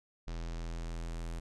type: tone with low-pass filter sweep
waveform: square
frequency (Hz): 41.71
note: E1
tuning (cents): +21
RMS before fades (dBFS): -39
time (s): 0.27-1.4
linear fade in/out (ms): 10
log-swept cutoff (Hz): 5700 to 9100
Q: 1.5
effects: none